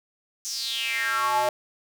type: tone with high-pass filter sweep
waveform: square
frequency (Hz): 123.47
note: B2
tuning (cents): 0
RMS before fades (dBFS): -26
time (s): 0.45-1.49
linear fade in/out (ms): 0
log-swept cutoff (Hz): 6300 to 660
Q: 5.9
effects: none